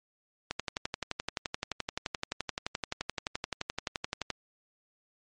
click train, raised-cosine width 0.2 ms, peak -14 dBFS, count 45, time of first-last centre 0.51-4.303 s, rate 11.6 Hz, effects MP3 48 kbps

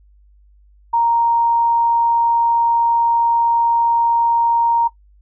sine tone, 932.3 Hz, A#5, in tune, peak -12 dBFS, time 0.93-4.88 s, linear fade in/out 10 ms, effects noise-tail reverb RT60 0.1 s tail -17 dB re dry + added 50 Hz sine -47 dBFS peak until 5.21 s

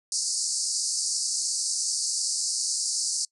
pink band-pass noise, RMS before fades -28 dBFS, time 0.12-3.25 s, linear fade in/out 2 ms, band 4500 to 9600 Hz, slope 96 dB/octave, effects noise-tail reverb RT60 0.1 s tail -25 dB re dry

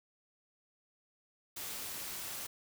white noise, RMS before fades -42 dBFS, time 1.56-2.47 s, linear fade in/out 10 ms, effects none

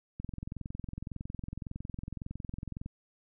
click train, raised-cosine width 5 ms, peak -26 dBFS, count 59, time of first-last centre 0.2-2.861 s, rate 21.8 Hz, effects none

